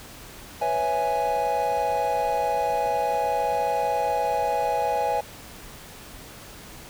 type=chord; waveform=triangle; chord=C# minor seventh; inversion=third; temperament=equal; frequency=493.9 / 554.4 / 659.3 / 830.6 Hz; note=B4 / C#5 / E5 / G#5; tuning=0 / 0 / 0 / 0 cents; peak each=-28 / -28 / -27 / -22 dBFS; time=0.61-5.21 s; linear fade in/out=10 ms; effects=pink hiss -43 dBFS RMS until 6.89 s